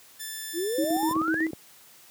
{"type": "tone with pitch glide", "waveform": "5% pulse", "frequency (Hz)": [1760, 1782.5], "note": ["A6", "A6"], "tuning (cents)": [0, 22], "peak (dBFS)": -24, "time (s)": [0.19, 1.14], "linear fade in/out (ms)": 20, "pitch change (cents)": 22, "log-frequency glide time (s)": [0.6, 1.01]}
{"type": "exponential sweep", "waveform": "sine", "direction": "up", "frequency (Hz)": [315.8, 2086], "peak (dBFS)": -26, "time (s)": [0.53, 1.48], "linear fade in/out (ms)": 50}
{"type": "tone with tremolo", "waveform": "sine", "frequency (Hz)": 320.3, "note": "E4", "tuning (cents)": -50, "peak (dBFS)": -23, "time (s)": [0.78, 1.51], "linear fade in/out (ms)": 5, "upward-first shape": "square", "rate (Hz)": 8, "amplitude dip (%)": 60}
{"type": "clicks", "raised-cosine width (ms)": 2, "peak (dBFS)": -21, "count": 5, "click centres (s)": [1.111, 1.164, 1.216, 1.342, 1.533]}
{"effects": ["white hiss -53 dBFS RMS until 2.1 s", "high-pass 100 Hz 12 dB/octave"]}